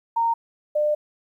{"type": "tone pair in turn", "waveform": "sine", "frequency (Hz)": [923, 599.5], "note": ["A#5", "D5"], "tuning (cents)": [-17, 36], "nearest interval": "perfect fifth", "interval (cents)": 747, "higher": "first", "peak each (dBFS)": -18, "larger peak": "neither", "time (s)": [[0.16, 0.34], [0.75, 0.95]], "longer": "second", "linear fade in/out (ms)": 10, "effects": ["10-bit"]}